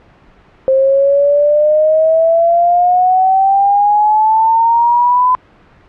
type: exponential sweep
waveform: sine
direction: up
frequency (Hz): 527 to 1013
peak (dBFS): -7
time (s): 0.68-5.35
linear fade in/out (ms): 0
effects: pink hiss -45 dBFS RMS until 5.88 s + low-pass 2000 Hz 12 dB/octave